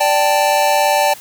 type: chord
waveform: square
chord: D suspended fourth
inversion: none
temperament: just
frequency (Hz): 587.3 / 783.1 / 881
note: D5 / G5 / A5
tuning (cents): 0 / -2 / +2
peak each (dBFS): -17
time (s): 0-1.14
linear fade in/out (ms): 10
effects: white hiss -37 dBFS RMS until 1.2 s